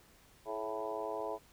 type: harmonic tone with a mistuned harmonic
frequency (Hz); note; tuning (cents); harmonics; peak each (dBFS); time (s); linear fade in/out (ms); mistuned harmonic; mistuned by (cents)
110; A2; 0; 3 / 4 / 5 / 6 / 7 / 8 / 9; -48 / -41 / -44 / -41 / -47 / -46 / -44; 0.45-1.39; 50; 4; -47
effects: pink hiss -63 dBFS RMS until 1.52 s

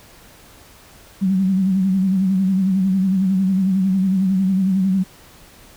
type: tone with vibrato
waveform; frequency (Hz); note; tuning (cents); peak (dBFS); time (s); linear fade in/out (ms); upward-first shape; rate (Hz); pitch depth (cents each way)
sine; 190; F#3; +46; -14; 1.21-5.04; 20; sine; 11; 59
effects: pink hiss -46 dBFS RMS until 5.76 s

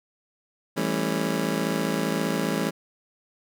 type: chord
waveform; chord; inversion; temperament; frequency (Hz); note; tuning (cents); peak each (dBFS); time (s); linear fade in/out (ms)
25% pulse; A dominant seventh; second; just; 165 / 198 / 220 / 275; E3 / G3 / A3 / C#4; +2 / +18 / 0 / -14; -26; 0.76-2.71; 20
effects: none

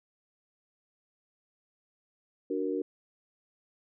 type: chord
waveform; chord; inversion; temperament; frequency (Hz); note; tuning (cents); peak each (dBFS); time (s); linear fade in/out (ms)
sine; D augmented; none; equal; 293.7 / 370 / 466.2; D4 / F#4 / A#4; 0 / 0 / 0; -33; 2.5-2.82; 5
effects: none

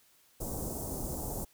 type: band-stop noise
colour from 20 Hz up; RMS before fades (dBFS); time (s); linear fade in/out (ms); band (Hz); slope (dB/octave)
pink; -37; 0.4-1.45; 10; 820 to 7000; 24
effects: white hiss -65 dBFS RMS until 1.53 s

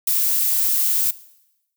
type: noise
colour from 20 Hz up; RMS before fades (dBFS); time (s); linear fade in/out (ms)
violet; -19; 0.07-1.11; 5
effects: noise-tail reverb RT60 0.9 s tail -19 dB re dry

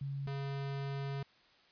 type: tone pair in turn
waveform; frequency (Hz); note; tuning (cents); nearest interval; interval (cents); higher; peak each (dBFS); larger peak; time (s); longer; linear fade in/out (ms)
sine / square; 138.59 / 138.59; C#3 / C#3; 0 / 0; unison; 0; neither; -36 / -37; first; 0.01-0.27 / 0.27-1.23; second; 5
effects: white hiss -65 dBFS RMS until 1.71 s + resampled to 11025 Hz

